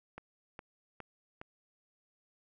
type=click train; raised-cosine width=0.5 ms; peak=-29 dBFS; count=4; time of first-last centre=0.18-1.415 s; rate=2.43 Hz; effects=none